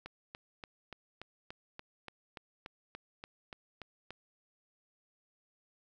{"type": "click train", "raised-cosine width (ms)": 0.3, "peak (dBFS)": -28, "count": 15, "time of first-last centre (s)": [0.06, 4.106], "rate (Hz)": 3.46, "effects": ["11-bit"]}